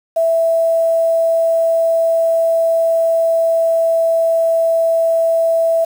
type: tone with quantisation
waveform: sine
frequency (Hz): 659.3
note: E5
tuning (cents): 0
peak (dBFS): -11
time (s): 0.16-5.85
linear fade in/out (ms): 10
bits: 6
effects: none